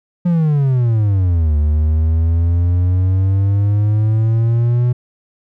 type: exponential two-way sweep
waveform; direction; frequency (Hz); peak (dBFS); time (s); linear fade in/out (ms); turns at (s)
triangle; down then up; 178.6 to 73.9 to 123.6; -9; 0.25-4.93; 10; 1.56
effects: none